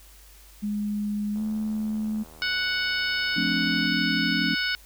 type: tone with pitch glide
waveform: sine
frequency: 207.7 to 215.3 Hz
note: G#3 to A3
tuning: 0 to -37 cents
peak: -25 dBFS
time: 0.62-2.24 s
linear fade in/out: 20 ms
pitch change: +63 cents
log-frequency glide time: 1.33-1.41 s
type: click train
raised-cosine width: 1 ms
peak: -35 dBFS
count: 198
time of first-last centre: 1.36-3.86 s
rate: 78.8 Hz
type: harmonic tone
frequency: 740 Hz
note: F#5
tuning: in tune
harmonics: 2 / 3 / 4 / 5 / 6 / 7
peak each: -27 / -31 / -32 / -35 / -34 / -33 dBFS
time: 2.42-4.75 s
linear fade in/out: 0 ms
type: chord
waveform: sine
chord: D minor seventh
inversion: first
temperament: equal with one note detuned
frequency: 174.61 / 217.2 / 261.6 / 293.7 Hz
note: F3 / A3 / C4 / D4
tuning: 0 / -22 / 0 / 0 cents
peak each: -30 dBFS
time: 3.36-4.55 s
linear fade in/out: 10 ms
effects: added 50 Hz sine -50 dBFS peak until 4.85 s + white hiss -53 dBFS RMS until 4.85 s